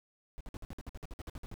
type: noise bursts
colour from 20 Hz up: brown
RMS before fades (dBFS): -42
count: 15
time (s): 0.38-1.541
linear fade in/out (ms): 0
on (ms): 27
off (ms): 54
effects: none